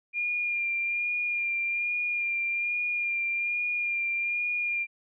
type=tone with vibrato; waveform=sine; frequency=2406 Hz; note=D7; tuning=41 cents sharp; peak=-26 dBFS; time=0.13-4.87 s; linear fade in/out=50 ms; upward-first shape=sine; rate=1.2 Hz; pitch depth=21 cents each way; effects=none